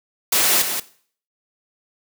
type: noise with echo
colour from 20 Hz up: white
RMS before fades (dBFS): -17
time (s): 0.32-0.62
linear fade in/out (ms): 5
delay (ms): 180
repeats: 1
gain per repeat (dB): -7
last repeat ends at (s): 0.8
effects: noise-tail reverb RT60 0.5 s tail -17 dB re dry + high-pass 200 Hz 12 dB/octave